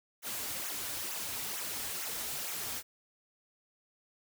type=noise with flanger; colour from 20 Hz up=white; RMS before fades=-38 dBFS; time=0.22-2.83 s; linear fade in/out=50 ms; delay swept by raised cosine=0.21 to 5.91 ms; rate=2.2 Hz; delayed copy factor=-0.75; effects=none